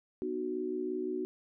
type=chord; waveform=sine; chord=B major; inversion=none; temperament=equal with one note detuned; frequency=246.9 / 304.2 / 370 Hz; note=B3 / D#4 / F#4; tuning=0 / -39 / 0 cents; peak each=-40 / -38 / -34 dBFS; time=0.22-1.25 s; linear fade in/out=0 ms; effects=none